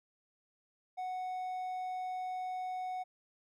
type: tone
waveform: triangle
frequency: 739 Hz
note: F#5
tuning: 2 cents flat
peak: -34 dBFS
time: 0.97-3.04 s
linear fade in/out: 20 ms
effects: none